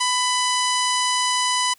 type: harmonic tone with a mistuned harmonic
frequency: 997 Hz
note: B5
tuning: 16 cents sharp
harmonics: 1 / 2 / 3 / 4 / 5 / 6 / 7 / 8 / 9 / 10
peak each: -22 / -28 / -26 / -30 / -28 / -30 / -32 / -33 / -34 / -34 dBFS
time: 0-1.74 s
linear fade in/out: 10 ms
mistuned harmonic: 8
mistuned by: +23 cents
effects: white hiss -56 dBFS RMS until 1.78 s